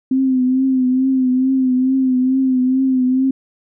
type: tone with vibrato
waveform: sine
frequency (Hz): 259.3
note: C4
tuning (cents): -15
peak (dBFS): -12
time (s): 0.11-3.31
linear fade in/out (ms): 5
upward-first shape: triangle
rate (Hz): 2.3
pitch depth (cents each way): 53
effects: none